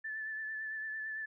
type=tone with vibrato; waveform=sine; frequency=1749 Hz; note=A6; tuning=11 cents flat; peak=-37 dBFS; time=0.04-1.26 s; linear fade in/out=10 ms; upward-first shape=sine; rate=8.9 Hz; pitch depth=24 cents each way; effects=none